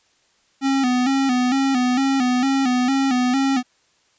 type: tone with vibrato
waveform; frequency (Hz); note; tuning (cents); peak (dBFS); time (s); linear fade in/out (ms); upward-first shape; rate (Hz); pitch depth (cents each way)
square; 260; C4; -11; -17; 0.61-3.63; 50; square; 2.2; 73
effects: white hiss -61 dBFS RMS until 4.18 s + resampled to 16000 Hz